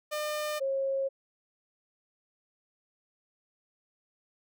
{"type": "tone pair in turn", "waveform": ["sawtooth", "sine"], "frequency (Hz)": [603, 541.6], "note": ["D5", "C#5"], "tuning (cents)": [46, -40], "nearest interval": "major second", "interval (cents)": 186, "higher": "first", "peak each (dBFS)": -27, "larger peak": "neither", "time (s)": [[0.11, 0.6], [0.6, 1.09]], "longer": "neither", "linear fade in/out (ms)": 20, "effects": []}